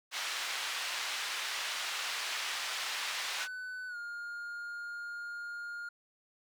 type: band-pass noise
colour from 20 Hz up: white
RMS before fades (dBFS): -37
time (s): 0.11-3.48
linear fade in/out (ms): 50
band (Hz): 1000 to 4000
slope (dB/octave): 12
type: tone with pitch glide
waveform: triangle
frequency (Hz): 1500 to 1415.8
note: F#6 to F6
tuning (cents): +23 to +23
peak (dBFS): -37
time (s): 3.4-5.89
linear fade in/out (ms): 5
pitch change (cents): -100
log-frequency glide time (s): 3.88-3.97
effects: none